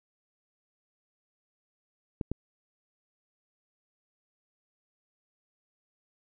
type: clicks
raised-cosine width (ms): 3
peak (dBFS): -18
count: 2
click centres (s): 2.212 / 2.316
effects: none